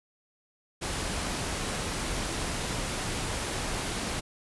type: noise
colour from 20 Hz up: pink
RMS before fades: -32 dBFS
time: 0.81-4.21 s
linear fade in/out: 20 ms
effects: resampled to 24000 Hz